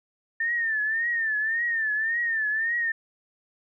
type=tone with vibrato; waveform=sine; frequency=1800 Hz; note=A6; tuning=39 cents sharp; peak=-23 dBFS; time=0.4-2.92 s; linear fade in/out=5 ms; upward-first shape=triangle; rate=1.8 Hz; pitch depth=110 cents each way; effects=none